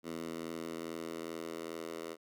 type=tone with high-pass filter sweep; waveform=10% pulse; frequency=82.41 Hz; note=E2; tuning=in tune; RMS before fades=-42 dBFS; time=0.03-2.17 s; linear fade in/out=50 ms; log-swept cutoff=250 to 410 Hz; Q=1.5; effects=none